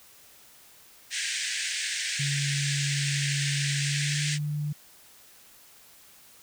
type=band-pass noise; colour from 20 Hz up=pink; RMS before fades=-31 dBFS; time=1.1-4.39 s; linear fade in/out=50 ms; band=1600 to 9100 Hz; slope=96 dB/octave
type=tone with pitch glide; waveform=sine; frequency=141.8 to 148.33 Hz; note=C#3 to D3; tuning=+40 to +18 cents; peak=-27 dBFS; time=2.19-4.73 s; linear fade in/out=10 ms; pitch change=+78 cents; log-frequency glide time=3.81-4.28 s
effects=white hiss -54 dBFS RMS until 6.42 s